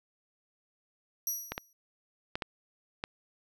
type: tone with exponential decay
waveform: 20% pulse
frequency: 5800 Hz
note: F#8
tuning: 35 cents flat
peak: -23 dBFS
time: 1.27-1.73 s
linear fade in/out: 2 ms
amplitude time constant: 100 ms
type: clicks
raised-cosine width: 0.3 ms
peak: -17 dBFS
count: 5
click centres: 1.52 / 1.579 / 2.355 / 2.422 / 3.039 s
effects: none